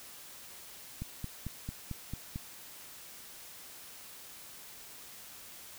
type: click train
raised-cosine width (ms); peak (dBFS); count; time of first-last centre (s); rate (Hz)
5; -25; 7; 1.02-2.359; 4.48
effects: white hiss -50 dBFS RMS until 5.78 s